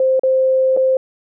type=tone with dropouts; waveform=sine; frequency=523.3 Hz; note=C5; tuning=in tune; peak=-11 dBFS; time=0-0.97 s; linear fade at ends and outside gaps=2 ms; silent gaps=0.195-0.234 / 0.766-0.772 s; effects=none